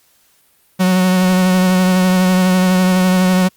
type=tone with vibrato; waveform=45% pulse; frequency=184.4 Hz; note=F#3; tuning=6 cents flat; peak=-10 dBFS; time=0.79-3.49 s; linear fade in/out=20 ms; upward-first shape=sine; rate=12 Hz; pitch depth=20 cents each way; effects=white hiss -55 dBFS RMS until 3.56 s + Opus 48 kbps